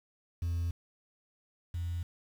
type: tone pair in turn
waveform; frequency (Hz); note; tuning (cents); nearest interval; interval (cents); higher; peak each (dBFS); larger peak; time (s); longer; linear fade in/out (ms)
sine; 85 / 85.99; F2 / F2; -46 / -26; unison; 20; second; -27 / -31; first; 0.42-0.71 / 1.74-2.03; neither; 5
effects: tanh soft clip ceiling -29 dBFS + 9-bit